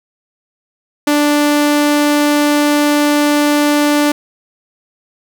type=tone; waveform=sawtooth; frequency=293.7 Hz; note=D4; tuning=in tune; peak=-6 dBFS; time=1.07-4.12 s; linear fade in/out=5 ms; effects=none